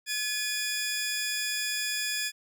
15% pulse tone pair together, 1705 / 2450 Hz, G#6 / D#7, +45 / -27 cents, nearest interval tritone, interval 628 cents, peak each -25 dBFS, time 0.06-2.32 s, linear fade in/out 50 ms, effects none

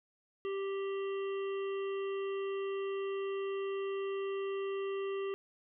harmonic tone, 392 Hz, G4, in tune, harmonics 1 / 3 / 5 / 7 / 8, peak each -34 / -46 / -52 / -51 / -56 dBFS, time 0.45-5.34 s, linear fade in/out 0 ms, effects none

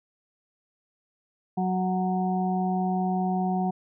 harmonic tone, 185 Hz, F#3, in tune, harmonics 1 / 2 / 4 / 5, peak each -25 / -34 / -28 / -39 dBFS, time 1.57-3.71 s, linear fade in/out 10 ms, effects none

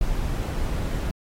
brown noise, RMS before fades -25 dBFS, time 0.01-1.11 s, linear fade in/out 2 ms, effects AAC 48 kbps

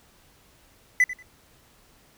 triangle tone with echo, 2000 Hz, B6, 21 cents sharp, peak -13 dBFS, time 1-1.04 s, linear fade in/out 2 ms, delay 93 ms, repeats 2, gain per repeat -15 dB, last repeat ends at 1.226 s, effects pink hiss -58 dBFS RMS until 2.17 s

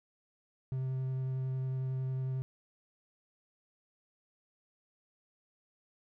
triangle tone with vibrato, 130.81 Hz, C3, in tune, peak -30 dBFS, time 0.72-2.42 s, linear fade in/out 0 ms, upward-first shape sine, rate 11 Hz, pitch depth 9 cents each way, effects none

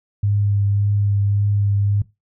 sine tone with vibrato, 101.5 Hz, G#2, 39 cents flat, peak -15 dBFS, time 0.23-2.02 s, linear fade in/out 5 ms, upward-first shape triangle, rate 1.8 Hz, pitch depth 17 cents each way, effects noise-tail reverb RT60 0.2 s tail -17 dB re dry

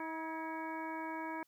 harmonic tone with a mistuned harmonic, 320 Hz, D#4, 49 cents sharp, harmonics 1 / 2 / 3 / 4 / 5 / 6 / 7, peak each -43 / -48 / -42 / -53 / -48 / -60 / -50 dBFS, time 0-1.43 s, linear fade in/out 2 ms, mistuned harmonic 5, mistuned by +53 cents, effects white hiss -75 dBFS RMS until 1.47 s

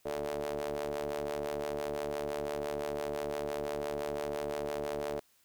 sawtooth ring-modulated tone, 73.42 Hz, D2, in tune, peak -27 dBFS, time 0.05-5.2 s, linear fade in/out 10 ms, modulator 511 Hz, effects white hiss -68 dBFS RMS until 5.44 s

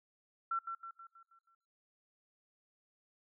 sine tone with echo, 1350 Hz, E6, 41 cents sharp, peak -32 dBFS, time 0.51-0.59 s, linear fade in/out 5 ms, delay 160 ms, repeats 6, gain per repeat -6 dB, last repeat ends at 1.55 s, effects noise-tail reverb RT60 0.6 s tail -23 dB re dry

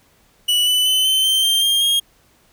45% pulse tone with pitch steps, 2950 / 2991 / 3033 / 3075 / 3118 / 3162 / 3206 / 3251 Hz, F#7 / F#7 / F#7 / G7 / G7 / G7 / G7 / G#7, -6 / +18 / +42 / -34 / -10 / +14 / +38 / -38 cents, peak -14 dBFS, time 0.48-2 s, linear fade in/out 10 ms, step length 190 ms, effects pink hiss -56 dBFS RMS until 2.52 s

